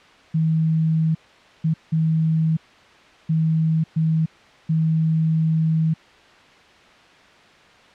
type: tone bursts at uneven times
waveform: sine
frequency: 160 Hz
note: D#3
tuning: 49 cents sharp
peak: -16 dBFS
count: 6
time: 0.34-1.15 / 1.64-1.74 / 1.92-2.57 / 3.29-3.84 / 3.96-4.26 / 4.69-5.94 s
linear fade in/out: 10 ms
effects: white hiss -49 dBFS RMS until 7.94 s + low-pass 3000 Hz 12 dB/octave